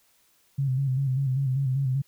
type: tone with vibrato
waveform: sine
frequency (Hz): 133.7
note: C3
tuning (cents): +38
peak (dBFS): -22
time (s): 0.58-2.02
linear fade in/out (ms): 10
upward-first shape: square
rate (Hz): 5.1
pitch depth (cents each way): 58
effects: white hiss -64 dBFS RMS until 2.07 s